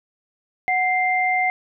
sine tone pair together, 740 / 2093 Hz, F#5 / C7, 0 / 0 cents, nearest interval octave + tritone, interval 1800 cents, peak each -20 dBFS, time 0.68-1.5 s, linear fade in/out 0 ms, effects none

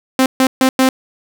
sawtooth tone bursts at uneven times, 261.6 Hz, C4, in tune, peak -5 dBFS, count 4, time 0.19-0.26 / 0.4-0.47 / 0.61-0.69 / 0.79-0.89 s, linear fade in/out 2 ms, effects none

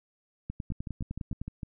two click trains, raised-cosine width 5 ms, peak -22 / -24 dBFS, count 10 / 7, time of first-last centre 0.5-1.416 / 0.72-1.632 s, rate 9.83 / 6.58 Hz, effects none

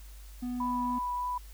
triangle tone, 246.9 Hz, B3, in tune, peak -30 dBFS, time 0.42-0.99 s, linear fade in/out 10 ms
sine tone with vibrato, 987.8 Hz, B5, in tune, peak -30 dBFS, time 0.6-1.38 s, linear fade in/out 5 ms, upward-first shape triangle, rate 3.3 Hz, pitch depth 9 cents each way
effects added 50 Hz sine -45 dBFS peak until 1.53 s + white hiss -57 dBFS RMS until 1.53 s

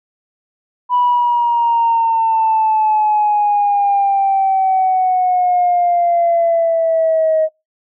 sine exponential sweep, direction down, 987.8 to 628 Hz, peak -10 dBFS, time 0.89-7.49 s, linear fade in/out 50 ms, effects noise-tail reverb RT60 0.2 s tail -22 dB re dry + tanh soft clip ceiling -6 dBFS

